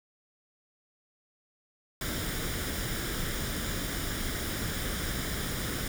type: noise with comb filter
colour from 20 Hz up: pink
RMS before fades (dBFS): -33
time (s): 2.01-5.88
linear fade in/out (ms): 2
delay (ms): 0.57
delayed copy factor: +0.55
effects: none